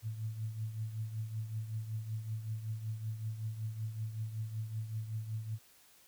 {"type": "tone with tremolo", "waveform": "sine", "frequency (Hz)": 110, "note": "A2", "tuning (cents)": 0, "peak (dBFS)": -33, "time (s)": [0.02, 5.59], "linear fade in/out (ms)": 50, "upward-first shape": "triangle", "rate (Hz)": 5.3, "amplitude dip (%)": 70, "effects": ["white hiss -63 dBFS RMS until 6.07 s"]}